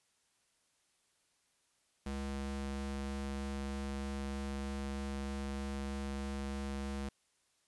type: ring-modulated tone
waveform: square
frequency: 137.2 Hz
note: C#3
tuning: 17 cents flat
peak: -35 dBFS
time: 2.06-7.09 s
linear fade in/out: 5 ms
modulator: 69.4 Hz
effects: white hiss -75 dBFS RMS until 7.67 s + resampled to 24000 Hz